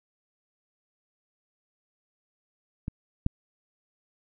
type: clicks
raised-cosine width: 5 ms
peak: -19 / -11 dBFS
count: 2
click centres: 2.881 / 3.264 s
effects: none